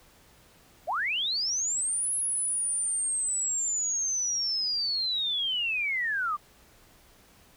sine linear two-way sweep, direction up then down, 537 to 10640 to 1146 Hz, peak -26 dBFS, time 0.87-6.37 s, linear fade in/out 20 ms, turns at 2.14 s, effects pink hiss -58 dBFS RMS until 7.56 s

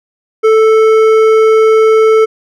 sine tone with hard clipping, 440 Hz, A4, in tune, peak -6 dBFS, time 0.43-2.26 s, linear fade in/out 20 ms, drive 9 dB, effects none

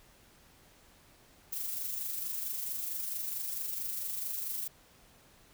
violet noise with amplitude modulation, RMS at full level -35 dBFS, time 1.52-4.68 s, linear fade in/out 10 ms, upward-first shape sine, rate 24.5 Hz, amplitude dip 40%, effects pink hiss -61 dBFS RMS until 5.53 s

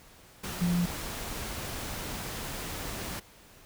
sine tone in noise, 175 Hz, F3, 4 cents sharp, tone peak -24 dBFS, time 0.61-0.86 s, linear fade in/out 10 ms, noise pink, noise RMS -37 dBFS, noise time 0.43-3.2 s, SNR +10 dB, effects pink hiss -55 dBFS RMS until 3.65 s

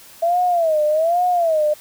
sine tone with vibrato, 659.3 Hz, E5, in tune, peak -14 dBFS, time 0.22-1.74 s, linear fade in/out 10 ms, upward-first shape sine, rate 1.2 Hz, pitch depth 160 cents each way, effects white hiss -44 dBFS RMS until 1.8 s

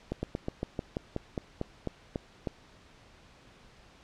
slowing click train, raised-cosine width 2 ms, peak -18 dBFS, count 13, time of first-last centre 0.12-2.472 s, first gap 110 ms, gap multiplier 1.1, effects pink hiss -57 dBFS RMS until 4.03 s + low-pass 5000 Hz 12 dB/octave

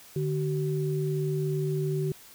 sine tone pair together, 149.5 / 380 Hz, D3 / F#4, +31 / +46 cents, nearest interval octave + major third, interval 1615 cents, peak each -27 / -30 dBFS, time 0.16-2.12 s, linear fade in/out 2 ms, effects white hiss -51 dBFS RMS until 2.34 s

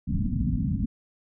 white low-pass noise, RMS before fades -26 dBFS, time 0.07-0.86 s, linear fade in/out 10 ms, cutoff 260 Hz, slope 96 dB/octave, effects none

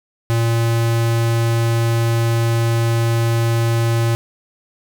square tone, 115.6 Hz, A#2, 14 cents flat, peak -15 dBFS, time 0.3-4.15 s, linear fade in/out 0 ms, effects none

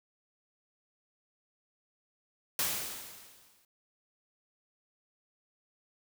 white noise with exponential decay, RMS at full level -29 dBFS, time 2.59-3.65 s, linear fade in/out 2 ms, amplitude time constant 230 ms, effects none

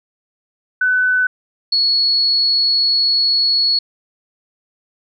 sine tone pair in turn, 1503 / 4368 Hz, F#6 / C#8, +27 / -26 cents, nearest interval octave + tritone, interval 1847 cents, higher second, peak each -12 dBFS, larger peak neither, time 0.81-1.27 / 1.72-3.79 s, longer second, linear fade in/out 5 ms, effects none

